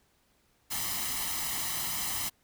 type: noise with comb filter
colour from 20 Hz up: white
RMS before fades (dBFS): -33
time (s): 0.7-2.3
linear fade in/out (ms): 20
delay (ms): 0.99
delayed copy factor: +0.65
effects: pink hiss -69 dBFS RMS until 2.43 s